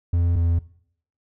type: tone pair in turn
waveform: triangle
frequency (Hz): 86 / 84.67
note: F2 / E2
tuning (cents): -26 / +47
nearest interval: unison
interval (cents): 27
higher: first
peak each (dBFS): -15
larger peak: neither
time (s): 0.13-0.36 / 0.36-0.59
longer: neither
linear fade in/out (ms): 5
effects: noise-tail reverb RT60 0.6 s tail -19 dB re dry